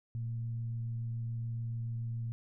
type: tone with frequency modulation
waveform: sine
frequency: 116.5 Hz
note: A#2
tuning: 1 cent flat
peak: -34 dBFS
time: 0.15-2.32 s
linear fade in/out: 0 ms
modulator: 107 Hz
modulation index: 0.22
effects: none